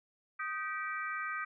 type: harmonic tone with a mistuned harmonic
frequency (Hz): 387.3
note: G4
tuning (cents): -21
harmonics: 3 / 4 / 5 / 6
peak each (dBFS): -38 / -40 / -42 / -44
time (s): 0.39-1.45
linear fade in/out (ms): 10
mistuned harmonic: 3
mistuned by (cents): +120
effects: none